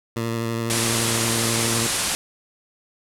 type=tone with vibrato; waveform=15% pulse; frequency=115.1 Hz; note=A#2; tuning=22 cents flat; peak=-17 dBFS; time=0.16-1.87 s; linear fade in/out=5 ms; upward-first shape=sine; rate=12 Hz; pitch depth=21 cents each way
type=low-pass noise; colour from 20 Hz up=white; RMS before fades=-24 dBFS; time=0.7-2.15 s; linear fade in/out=0 ms; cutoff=11000 Hz; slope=48 dB/octave
effects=none